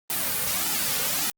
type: noise with flanger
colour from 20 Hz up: white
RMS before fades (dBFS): -26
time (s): 0.1-1.3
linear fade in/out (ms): 0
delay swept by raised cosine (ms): 1.8 to 3.1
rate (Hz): 1.7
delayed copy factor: -0.9
effects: Opus 32 kbps